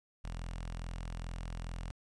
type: tone with notch filter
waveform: sawtooth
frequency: 42.37 Hz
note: E1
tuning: 48 cents sharp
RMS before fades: -41 dBFS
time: 0.24-1.91 s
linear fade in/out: 0 ms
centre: 360 Hz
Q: 1
effects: resampled to 22050 Hz + 12-bit